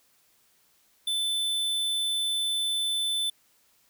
square tone, 3520 Hz, A7, in tune, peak -26 dBFS, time 1.07-3.3 s, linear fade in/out 5 ms, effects white hiss -65 dBFS RMS until 3.89 s

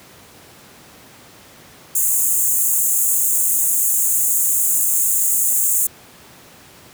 pink high-pass noise, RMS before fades -17 dBFS, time 1.95-5.87 s, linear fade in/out 5 ms, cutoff 6700 Hz, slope 96 dB/octave, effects pink hiss -44 dBFS RMS until 6.93 s + high-pass 100 Hz 12 dB/octave

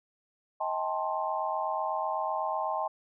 sine chord, A half-diminished seventh, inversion second, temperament just, 633.6 / 792 / 880 / 1056 Hz, Eb5 / G5 / A5 / C6, +31 / +18 / 0 / +16 cents, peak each -34 dBFS, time 0.6-2.88 s, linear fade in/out 10 ms, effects none

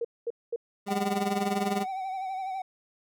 sine tone bursts, 467.5 Hz, A#4, 5 cents sharp, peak -27 dBFS, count 3, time 0.01-0.561 s, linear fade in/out 5 ms, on 37 ms, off 220 ms
25% pulse tone with tremolo, 202.1 Hz, G#3, 47 cents flat, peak -20 dBFS, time 0.86-1.86 s, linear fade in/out 50 ms, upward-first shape triangle, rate 20 Hz, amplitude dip 85%
triangle tone with vibrato, 761 Hz, F#5, 48 cents sharp, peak -29 dBFS, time 0.88-2.62 s, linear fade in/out 5 ms, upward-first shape sine, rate 12 Hz, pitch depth 46 cents each way
effects none

